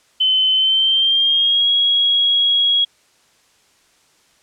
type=tone with pitch glide; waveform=sine; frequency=3054 to 3311 Hz; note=G7 to G#7; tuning=-46 to -6 cents; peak=-12 dBFS; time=0.2-2.85 s; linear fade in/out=10 ms; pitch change=+140 cents; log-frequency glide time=0.54-1.69 s; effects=white hiss -56 dBFS RMS until 4.42 s + low-pass 8000 Hz 12 dB/octave